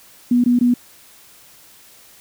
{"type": "tone bursts", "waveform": "sine", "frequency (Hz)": 243.7, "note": "B3", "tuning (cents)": -23, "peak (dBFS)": -11, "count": 3, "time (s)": [0.31, 0.74], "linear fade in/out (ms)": 5, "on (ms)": 130, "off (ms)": 20, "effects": ["white hiss -47 dBFS RMS until 2.2 s"]}